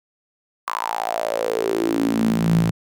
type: tone with high-pass filter sweep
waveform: sawtooth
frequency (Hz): 56.1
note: A1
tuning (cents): +34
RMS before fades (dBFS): -21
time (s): 0.67-2.71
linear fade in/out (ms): 10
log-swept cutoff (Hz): 1100 to 140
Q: 7
effects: none